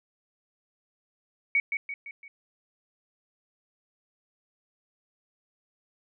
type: tone with echo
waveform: sine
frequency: 2244 Hz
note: C#7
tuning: 21 cents sharp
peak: -20 dBFS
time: 1.55-1.6 s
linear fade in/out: 2 ms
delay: 170 ms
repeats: 4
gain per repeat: -6 dB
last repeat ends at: 2.28 s
effects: none